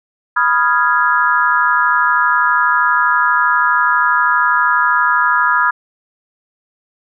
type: chord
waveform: sine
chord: F half-diminished seventh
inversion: second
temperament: equal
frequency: 987.8 / 1244.5 / 1396.9 / 1661.2 Hz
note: Cb6 / Eb6 / F6 / Ab6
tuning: 0 / 0 / 0 / 0 cents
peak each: -16 dBFS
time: 0.36-5.71 s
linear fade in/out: 10 ms
effects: none